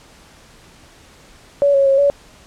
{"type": "tone with pitch steps", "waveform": "sine", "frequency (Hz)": [567, 551, 544, 567], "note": ["C#5", "C#5", "C#5", "C#5"], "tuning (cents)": [39, -11, -33, 39], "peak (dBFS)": -10, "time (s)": [1.62, 2.1], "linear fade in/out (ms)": 0, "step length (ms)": 120, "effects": ["pink hiss -46 dBFS RMS until 2.46 s", "low-pass 9000 Hz 12 dB/octave"]}